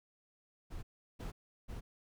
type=noise bursts; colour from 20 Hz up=brown; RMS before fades=-43 dBFS; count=3; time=0.7-1.81 s; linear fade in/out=20 ms; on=130 ms; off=360 ms; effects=none